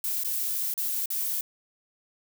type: noise with dropouts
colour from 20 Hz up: violet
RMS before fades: -29 dBFS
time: 0.04-1.41 s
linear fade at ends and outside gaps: 2 ms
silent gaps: 0.236-0.246 / 0.739-0.777 / 1.058-1.103 s
effects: none